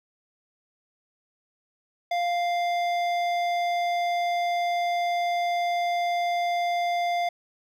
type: tone with hard clipping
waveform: sine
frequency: 698 Hz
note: F5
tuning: 1 cent flat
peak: -25 dBFS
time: 2.11-7.29 s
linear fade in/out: 5 ms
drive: 12 dB
effects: none